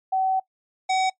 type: tone pair in turn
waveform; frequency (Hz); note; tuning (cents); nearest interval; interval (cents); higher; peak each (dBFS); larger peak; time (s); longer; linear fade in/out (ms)
sine / square; 760 / 755.2; F#5 / F#5; +46 / +35; unison; 11; first; -19 / -20; first; 0.12-0.4 / 0.89-1.1; first; 10
effects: noise-tail reverb RT60 0.1 s tail -20 dB re dry + MP3 32 kbps